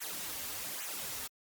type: noise with flanger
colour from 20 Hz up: white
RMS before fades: -40 dBFS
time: 0-1.28 s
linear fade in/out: 20 ms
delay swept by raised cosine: 0.2 to 6 ms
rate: 1.2 Hz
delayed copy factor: -1
effects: Opus 48 kbps